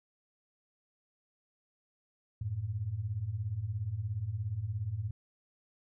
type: beating tone pair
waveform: sine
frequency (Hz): 92.5 / 109.5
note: F#2 / A2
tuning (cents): 0 / -8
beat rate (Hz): 17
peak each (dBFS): -38 / -34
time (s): 2.41-5.11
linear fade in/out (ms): 5
effects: none